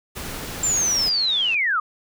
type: noise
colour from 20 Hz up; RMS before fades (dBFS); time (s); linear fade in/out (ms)
pink; -32; 0.15-1.1; 20
type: linear sweep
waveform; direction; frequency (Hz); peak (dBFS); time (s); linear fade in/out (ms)
sine; down; 7370 to 1174.7; -18; 0.63-1.8; 5
type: click train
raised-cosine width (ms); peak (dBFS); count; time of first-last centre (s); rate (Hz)
0.2; -21; 96; 0.63-1.543; 104
effects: none